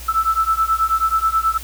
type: beating tone pair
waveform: sine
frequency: 1314 / 1323.3 Hz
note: E6 / E6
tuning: -6 / +6 cents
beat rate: 9.3 Hz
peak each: -18 dBFS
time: 0.08-1.58 s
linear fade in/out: 10 ms
effects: added 60 Hz sine -33 dBFS peak until 1.63 s + white hiss -37 dBFS RMS until 1.63 s